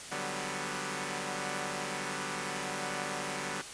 5% pulse chord, G major seventh, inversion second, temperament equal, 146.83 / 185 / 196 / 246.9 Hz, D3 / F#3 / G3 / B3, 0 / 0 / 0 / 0 cents, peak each -29 dBFS, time 0.11-3.62 s, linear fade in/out 10 ms, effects white hiss -44 dBFS RMS until 3.73 s + resampled to 22050 Hz

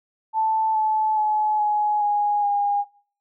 sine tone with pitch steps, 880 / 866.4 / 853 / 839.8 / 826.8 / 814 Hz, A5 / A5 / G#5 / G#5 / G#5 / G#5, 0 / -27 / +46 / +19 / -8 / -35 cents, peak -18 dBFS, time 0.33-2.85 s, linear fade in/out 50 ms, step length 420 ms, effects noise-tail reverb RT60 0.5 s tail -22 dB re dry

